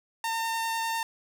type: tone with vibrato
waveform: sawtooth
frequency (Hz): 908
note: A#5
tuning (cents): -46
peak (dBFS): -24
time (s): 0.24-1.03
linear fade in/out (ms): 2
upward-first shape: sine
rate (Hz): 10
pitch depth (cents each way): 9
effects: none